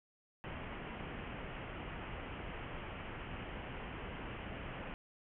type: low-pass noise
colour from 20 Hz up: pink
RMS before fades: -45 dBFS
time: 0.44-4.94 s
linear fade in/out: 0 ms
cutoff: 3100 Hz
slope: 96 dB/octave
effects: none